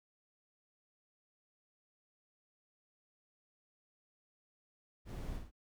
brown noise with echo, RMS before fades -43 dBFS, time 5.05-5.41 s, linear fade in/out 50 ms, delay 52 ms, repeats 2, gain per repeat -5 dB, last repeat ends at 5.514 s, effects none

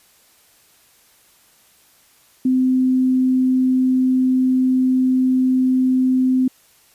sine tone, 257.4 Hz, C4, 28 cents flat, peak -13 dBFS, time 2.45-6.48 s, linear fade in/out 5 ms, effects white hiss -54 dBFS RMS until 6.94 s + resampled to 32000 Hz

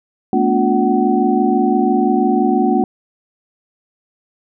sine tone cluster, 217.7 / 243.6 / 289.4 / 358.3 / 752 Hz, A3 / B3 / D4 / F4 / F#5, -18 / -24 / -25 / +44 / +28 cents, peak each -18 dBFS, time 0.33-2.84 s, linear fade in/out 2 ms, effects none

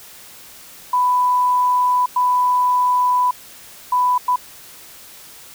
sine tone bursts at uneven times, 994 Hz, B5, 11 cents sharp, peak -13 dBFS, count 4, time 0.93-2.06 / 2.16-3.31 / 3.92-4.18 / 4.28-4.36 s, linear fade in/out 5 ms, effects white hiss -41 dBFS RMS until 5.54 s

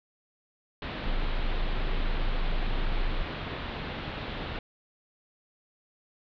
pink low-pass noise, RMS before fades -36 dBFS, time 0.82-4.59 s, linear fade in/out 2 ms, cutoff 4000 Hz, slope 48 dB/octave
sine tone, 26.66 Hz, G#0, 46 cents sharp, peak -25 dBFS, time 1.06-3.23 s, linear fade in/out 10 ms
effects none

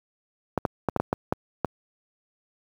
clicks, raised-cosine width 1 ms, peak -8 dBFS, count 8, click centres 0.577 / 0.652 / 0.887 / 0.963 / 1 / 1.129 / 1.325 / 1.647 s, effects high-pass 80 Hz 12 dB/octave + 8-bit

